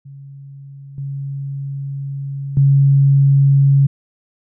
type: tone with level steps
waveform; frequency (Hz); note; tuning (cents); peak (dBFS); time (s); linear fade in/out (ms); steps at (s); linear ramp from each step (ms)
sine; 138.59; C#3; 0; -33 / -22 / -8; 0.05-3.87; 10; 0.98 / 2.57; 2
effects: none